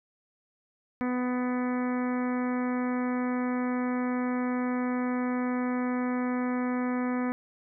harmonic tone, 249.3 Hz, B3, 16 cents sharp, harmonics 1 / 2 / 3 / 4 / 5 / 6 / 7 / 8 / 9, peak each -27 / -36 / -40 / -40 / -41 / -46 / -44 / -46 / -47 dBFS, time 1.01-7.32 s, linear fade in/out 0 ms, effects none

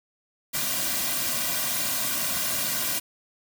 white noise with comb filter, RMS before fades -27 dBFS, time 0.53-3 s, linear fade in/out 20 ms, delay 2.3 ms, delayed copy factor -1, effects none

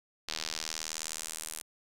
sawtooth tone with band-pass filter sweep, 79.2 Hz, D#2, 31 cents sharp, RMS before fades -39 dBFS, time 0.28-1.62 s, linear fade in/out 10 ms, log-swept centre 4400 to 10000 Hz, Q 1.8, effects none

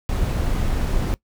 brown noise, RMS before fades -21 dBFS, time 0.09-1.14 s, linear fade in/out 0 ms, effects noise-tail reverb RT60 0.1 s tail -21 dB re dry

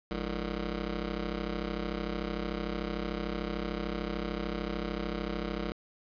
15% pulse ring-modulated tone, 130 Hz, C3, 11 cents flat, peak -23 dBFS, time 0.11-5.72 s, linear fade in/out 0 ms, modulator 81.7 Hz, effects resampled to 11025 Hz + 10-bit

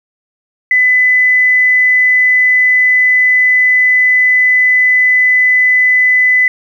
sine tone, 2005 Hz, B6, 26 cents sharp, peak -6 dBFS, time 0.71-6.48 s, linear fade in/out 2 ms, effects 7-bit

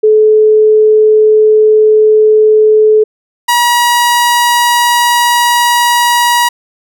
sine / sawtooth tone pair in turn, 430.7 / 959.7 Hz, A4 / B5, -37 / -50 cents, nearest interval octave + major second, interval 1387 cents, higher second, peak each -3 dBFS, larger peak neither, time 0.03-3.04 / 3.48-6.49 s, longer neither, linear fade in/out 10 ms, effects none

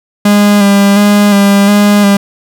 45% pulse tone with vibrato, 202.7 Hz, G#3, 42 cents flat, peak -4 dBFS, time 0.25-2.17 s, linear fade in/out 5 ms, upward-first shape square, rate 1.4 Hz, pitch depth 23 cents each way, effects none

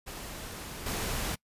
pink noise with level steps, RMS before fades -41 / -33 dBFS, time 0.06-1.36 s, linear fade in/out 20 ms, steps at 0.86 s, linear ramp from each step 5 ms, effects noise-tail reverb RT60 0.1 s tail -24 dB re dry + resampled to 32000 Hz

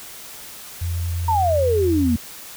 sine tone with vibrato, 85.9 Hz, F2, 28 cents flat, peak -21 dBFS, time 0.81-2.17 s, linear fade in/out 10 ms, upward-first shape sine, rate 8.5 Hz, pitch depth 10 cents each way
sine exponential sweep, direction down, 943 to 223 Hz, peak -16 dBFS, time 1.28-2.16 s, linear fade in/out 5 ms
effects white hiss -38 dBFS RMS until 2.56 s

